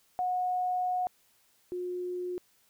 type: tone pair in turn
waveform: sine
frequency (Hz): 729 / 359.3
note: F#5 / F4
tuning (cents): -26 / +49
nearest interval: octave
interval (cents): 1225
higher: first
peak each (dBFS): -27 / -32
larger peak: first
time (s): 0.19-1.07 / 1.72-2.38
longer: first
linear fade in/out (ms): 0
effects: white hiss -67 dBFS RMS until 2.69 s